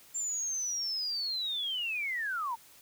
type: linear sweep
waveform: sine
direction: down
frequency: 7340 to 880 Hz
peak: -31 dBFS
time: 0.14-2.56 s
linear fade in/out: 20 ms
effects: white hiss -57 dBFS RMS until 2.81 s